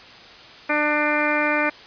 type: harmonic tone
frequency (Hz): 298.5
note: D4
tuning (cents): +28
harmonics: 1 / 2 / 3 / 4 / 5 / 6 / 7 / 8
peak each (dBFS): -26 / -25 / -28 / -28 / -26 / -28 / -27 / -26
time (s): 0.69-1.7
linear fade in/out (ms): 10
effects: white hiss -43 dBFS RMS until 1.86 s + resampled to 11025 Hz